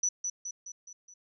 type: tone with echo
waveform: sine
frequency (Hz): 5940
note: F#8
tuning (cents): +6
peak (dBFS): -25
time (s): 0.03-0.09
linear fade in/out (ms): 5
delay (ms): 210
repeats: 5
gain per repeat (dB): -5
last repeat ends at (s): 1.14
effects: none